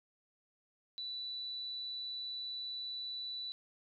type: tone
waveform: sine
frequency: 3965 Hz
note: B7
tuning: 6 cents sharp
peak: -39 dBFS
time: 0.98-3.52 s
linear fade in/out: 0 ms
effects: none